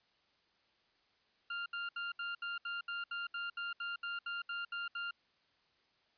30% pulse tone bursts, 1396.9 Hz, F6, in tune, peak -35 dBFS, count 16, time 1.5-5.11 s, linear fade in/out 5 ms, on 160 ms, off 70 ms, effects white hiss -73 dBFS RMS until 6.17 s + resampled to 11025 Hz

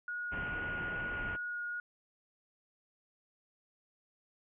sine tone with vibrato, 1443 Hz, F#6, 44 cents flat, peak -36 dBFS, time 0.08-1.8 s, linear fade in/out 2 ms, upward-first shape sine, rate 2.4 Hz, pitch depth 8 cents each way
pink low-pass noise, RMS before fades -43 dBFS, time 0.31-1.37 s, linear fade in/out 20 ms, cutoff 3000 Hz, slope 96 dB/octave
effects none

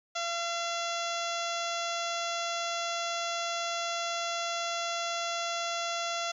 harmonic tone, 682 Hz, F5, 41 cents flat, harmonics 1 / 2 / 3 / 4 / 5 / 6 / 7 / 8 / 9 / 10, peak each -35 / -36 / -42 / -41 / -39 / -44 / -45 / -46 / -42 / -46 dBFS, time 0.15-6.32 s, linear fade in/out 10 ms, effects 11-bit

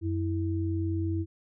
sine tone pair together, 91.85 / 327.3 Hz, F#2 / E4, -12 / -12 cents, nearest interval octave + minor seventh, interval 2200 cents, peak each -28 / -31 dBFS, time 0.01-1.26 s, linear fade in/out 50 ms, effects none

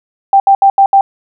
sine tone bursts at uneven times, 786 Hz, G5, 4 cents sharp, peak -3 dBFS, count 5, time 0.33-0.4 / 0.47-0.55 / 0.62-0.7 / 0.78-0.86 / 0.93-1.01 s, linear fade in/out 2 ms, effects none

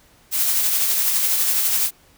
blue noise with tremolo, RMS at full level -18 dBFS, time 0.31-1.91 s, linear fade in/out 50 ms, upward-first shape sine, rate 12 Hz, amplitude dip 30%, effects pink hiss -54 dBFS RMS until 2.17 s

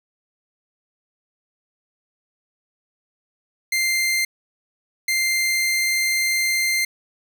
sawtooth tone pair in turn, 2093 / 2093 Hz, C7 / C7, 0 / 0 cents, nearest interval unison, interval 0 cents, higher neither, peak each -15 dBFS, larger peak neither, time 3.72-4.25 / 5.08-6.85 s, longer second, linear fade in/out 5 ms, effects none

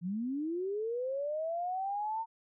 sine linear sweep, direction up, 165.1 to 916 Hz, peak -32 dBFS, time 0.01-2.26 s, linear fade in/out 50 ms, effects none

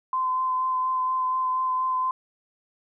sine tone with vibrato, 1029 Hz, C6, 29 cents flat, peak -22 dBFS, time 0.13-2.11 s, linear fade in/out 2 ms, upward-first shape sine, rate 4.2 Hz, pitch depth 13 cents each way, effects none

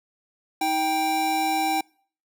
square tone pair together, 317.1 / 784 Hz, D#4 / G5, +33 / 0 cents, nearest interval octave + major third, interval 1567 cents, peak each -29 / -23 dBFS, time 0.61-1.81 s, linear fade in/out 5 ms, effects noise-tail reverb RT60 0.5 s tail -26 dB re dry

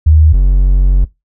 sine / triangle tone pair in turn, 77.78 / 46.25 Hz, D#2 / F#1, 0 / 0 cents, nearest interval major sixth, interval 900 cents, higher first, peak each -3 dBFS, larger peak neither, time 0.06-0.33 / 0.33-1.05 s, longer second, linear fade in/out 10 ms, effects noise-tail reverb RT60 0.2 s tail -21 dB re dry

